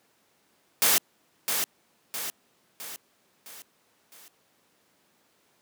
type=noise with echo; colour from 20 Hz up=white; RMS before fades=-21 dBFS; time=0.82-0.98 s; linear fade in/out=0 ms; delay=660 ms; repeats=5; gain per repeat=-6 dB; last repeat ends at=4.28 s; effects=pink hiss -66 dBFS RMS until 5.61 s + high-pass 200 Hz 12 dB/octave